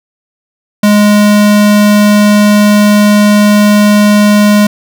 square tone, 207.7 Hz, G#3, in tune, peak -4 dBFS, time 0.83-4.67 s, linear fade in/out 5 ms, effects none

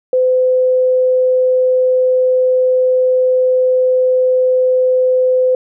sine tone, 510 Hz, C5, 44 cents flat, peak -9 dBFS, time 0.13-5.55 s, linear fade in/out 2 ms, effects none

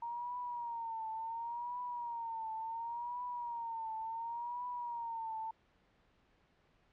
sine tone with vibrato, 932.3 Hz, A#5, in tune, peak -38 dBFS, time 0.02-5.51 s, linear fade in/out 5 ms, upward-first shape triangle, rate 0.7 Hz, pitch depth 100 cents each way, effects pink hiss -71 dBFS RMS until 6.92 s + low-pass 3000 Hz 12 dB/octave

